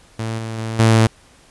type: tone with level steps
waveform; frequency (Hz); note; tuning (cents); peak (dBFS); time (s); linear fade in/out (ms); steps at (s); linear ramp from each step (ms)
sawtooth; 112.2; A2; +34; -18 / -21 / -19 / -6; 0.19-1.07; 5; 0.38 / 0.58 / 0.79; 5
effects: pink hiss -50 dBFS RMS until 1.5 s + resampled to 24000 Hz